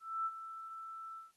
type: tone with ADSR envelope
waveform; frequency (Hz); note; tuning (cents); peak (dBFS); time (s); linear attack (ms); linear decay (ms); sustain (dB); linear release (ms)
sine; 1326; E6; +10; -32; 0-1.32; 260; 41; -12; 170
effects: white hiss -75 dBFS RMS until 1.36 s + AAC 32 kbps